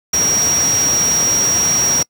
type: tone in noise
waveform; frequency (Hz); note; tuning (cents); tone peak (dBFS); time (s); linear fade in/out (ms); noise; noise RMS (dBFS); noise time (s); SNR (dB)
sine; 5670; F8; +25; -13; 0.13-2.03; 5; pink; -22; 0.13-2.03; +6
effects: noise-tail reverb RT60 0.1 s tail -26 dB re dry + high-pass 100 Hz 12 dB/octave